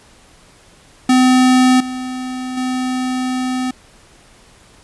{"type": "tone with level steps", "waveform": "square", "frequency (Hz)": 255.2, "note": "C4", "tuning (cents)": -43, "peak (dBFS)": [-9, -23, -18], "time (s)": [1.09, 3.71], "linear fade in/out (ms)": 5, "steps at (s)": [1.8, 2.57], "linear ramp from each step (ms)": 5, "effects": ["pink hiss -47 dBFS RMS until 4.83 s", "resampled to 24000 Hz"]}